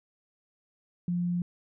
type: tone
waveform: sine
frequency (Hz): 175.6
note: F3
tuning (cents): +10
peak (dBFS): -26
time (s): 1.08-1.42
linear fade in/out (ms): 2
effects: none